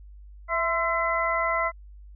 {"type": "tone cluster", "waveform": "sine", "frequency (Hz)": [661, 1037, 1340, 2022], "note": ["E5", "C6", "E6", "B6"], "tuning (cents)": [5, -16, 28, 40], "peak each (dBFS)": -28, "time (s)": [0.48, 1.72], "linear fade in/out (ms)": 50, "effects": ["added 50 Hz sine -43 dBFS peak until 2.15 s"]}